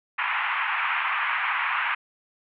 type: band-pass noise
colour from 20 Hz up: pink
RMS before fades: -26 dBFS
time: 0.18-1.95 s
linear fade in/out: 10 ms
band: 900 to 2700 Hz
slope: 48 dB/octave
effects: none